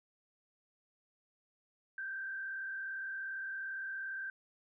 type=tone with frequency modulation; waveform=sine; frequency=1568 Hz; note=G6; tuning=in tune; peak=-38 dBFS; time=1.98-4.3 s; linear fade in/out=2 ms; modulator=37.4 Hz; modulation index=0.96; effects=none